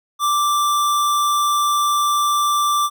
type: tone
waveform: square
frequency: 1174.7 Hz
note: D6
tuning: in tune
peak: -16 dBFS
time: 0.19-2.9 s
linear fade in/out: 50 ms
effects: none